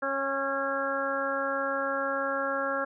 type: harmonic tone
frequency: 273.8 Hz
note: C#4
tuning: 21 cents flat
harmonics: 1 / 2 / 3 / 4 / 5 / 6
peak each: -38 / -31 / -39 / -36 / -32 / -34 dBFS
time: 0.02-2.85 s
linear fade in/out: 10 ms
effects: none